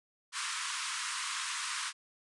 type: band-pass noise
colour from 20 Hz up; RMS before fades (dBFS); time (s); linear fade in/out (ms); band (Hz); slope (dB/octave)
pink; -37; 0.32-1.93; 50; 980 to 10000; 96
effects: none

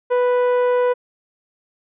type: tone with low-pass filter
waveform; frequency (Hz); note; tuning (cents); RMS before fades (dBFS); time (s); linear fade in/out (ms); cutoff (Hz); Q
sawtooth; 493.9; B4; 0; -17; 0.1-0.94; 20; 1100; 0.5
effects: resampled to 8000 Hz

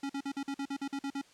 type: tone bursts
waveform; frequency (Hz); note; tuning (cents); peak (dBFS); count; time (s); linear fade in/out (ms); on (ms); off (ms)
square; 277.2; C#4; 0; -34; 11; 0.03-1.215; 5; 65; 47
effects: white hiss -61 dBFS RMS until 1.33 s + low-pass 7000 Hz 12 dB/octave

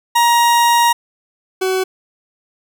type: tone pair in turn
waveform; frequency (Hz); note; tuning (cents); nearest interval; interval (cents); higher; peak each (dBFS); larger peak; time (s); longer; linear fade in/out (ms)
40% pulse; 944 / 376.1; A#5 / F#4; +22 / +28; octave + major third; 1594; first; -9 / -14; first; 0.15-0.93 / 1.61-1.84; first; 10
effects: none

